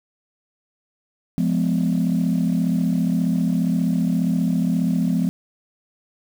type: chord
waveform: sine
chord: F diminished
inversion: none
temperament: just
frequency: 174.61 / 209.5 / 251.4 Hz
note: F3 / Ab3 / Cb4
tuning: 0 / +15 / +31 cents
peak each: -19 / -22 / -21 dBFS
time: 1.38-5.29 s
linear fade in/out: 0 ms
effects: tanh soft clip ceiling -12 dBFS + 7-bit